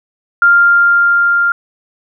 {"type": "tone with level ramp", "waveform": "sine", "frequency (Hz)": 1396.9, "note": "F6", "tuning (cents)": 0, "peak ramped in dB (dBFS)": [-4, -9], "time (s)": [0.42, 1.52], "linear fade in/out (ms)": 2, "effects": []}